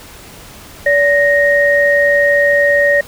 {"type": "tone pair together", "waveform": "sine", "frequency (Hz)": [574.3, 1864.7], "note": ["D5", "A#6"], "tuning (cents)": [-39, 0], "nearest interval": "octave + minor sixth", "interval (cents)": 2039, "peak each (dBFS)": -11, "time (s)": [0.86, 3.01], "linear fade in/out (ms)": 5, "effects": ["pink hiss -36 dBFS RMS until 3.07 s"]}